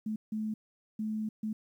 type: tone bursts at uneven times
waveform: sine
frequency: 216.3 Hz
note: A3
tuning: 29 cents flat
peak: -31 dBFS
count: 4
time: 0.06-0.16 / 0.32-0.54 / 0.99-1.29 / 1.43-1.53 s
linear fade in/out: 5 ms
effects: 11-bit